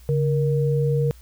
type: tone pair together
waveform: sine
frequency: 142.26 / 470 Hz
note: C#3 / A#4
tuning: +45 / +14 cents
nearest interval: octave + major sixth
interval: 2069 cents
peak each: -19 / -23 dBFS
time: 0.09-1.11 s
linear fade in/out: 0 ms
effects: added 60 Hz sine -44 dBFS peak until 1.21 s + white hiss -55 dBFS RMS until 1.21 s